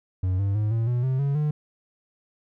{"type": "tone with pitch steps", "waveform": "triangle", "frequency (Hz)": [92.5, 99.14, 106.25, 113.88, 122.05, 130.81, 140.2, 150.27], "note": ["F#2", "G2", "G#2", "A#2", "B2", "C3", "C#3", "D3"], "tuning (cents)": [0, 20, 40, -40, -20, 0, 20, 40], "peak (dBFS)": -19, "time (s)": [0.23, 1.51], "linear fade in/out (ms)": 5, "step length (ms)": 160, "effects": []}